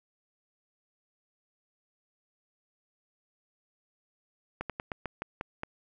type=slowing click train; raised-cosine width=0.5 ms; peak=-19 dBFS; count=8; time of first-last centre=4.61-5.634 s; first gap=87 ms; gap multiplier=1.17; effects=none